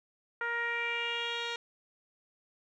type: tone with low-pass filter sweep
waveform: 10% pulse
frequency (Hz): 470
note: A#4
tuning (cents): +14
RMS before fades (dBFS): -34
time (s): 0.41-1.56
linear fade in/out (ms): 2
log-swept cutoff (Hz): 1600 to 4300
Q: 3.9
effects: none